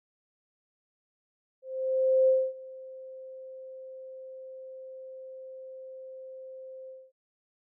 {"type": "tone with ADSR envelope", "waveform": "sine", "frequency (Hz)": 523, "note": "C5", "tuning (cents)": -1, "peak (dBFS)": -18, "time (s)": [1.62, 7.12], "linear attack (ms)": 660, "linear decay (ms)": 250, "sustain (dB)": -23, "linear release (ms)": 230, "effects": []}